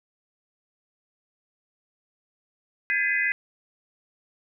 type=tone cluster; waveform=sine; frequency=1616 / 1703 / 2030 / 2496 Hz; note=G#6 / G#6 / B6 / D#7; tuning=-48 / +43 / +47 / +5 cents; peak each=-29 / -29 / -24 / -29 dBFS; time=2.9-3.32 s; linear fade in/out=0 ms; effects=none